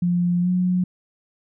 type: tone with pitch glide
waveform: sine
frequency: 175.7 to 181.27 Hz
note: F3 to F#3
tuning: +11 to -35 cents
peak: -17 dBFS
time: 0.02-0.84 s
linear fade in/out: 5 ms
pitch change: +54 cents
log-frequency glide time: 0.41-0.49 s
effects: none